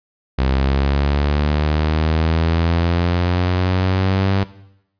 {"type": "linear sweep", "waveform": "sawtooth", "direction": "up", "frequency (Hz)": [65.41, 98], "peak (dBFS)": -11, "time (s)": [0.38, 4.44], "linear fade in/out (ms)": 10, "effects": ["noise-tail reverb RT60 0.8 s tail -17 dB re dry", "resampled to 11025 Hz"]}